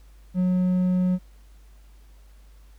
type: tone with hard clipping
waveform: sine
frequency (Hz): 182.4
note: F#3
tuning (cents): -24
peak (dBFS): -20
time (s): 0.34-1.19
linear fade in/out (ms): 50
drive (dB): 3
effects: added 50 Hz sine -47 dBFS peak until 2.78 s + pink hiss -62 dBFS RMS until 2.78 s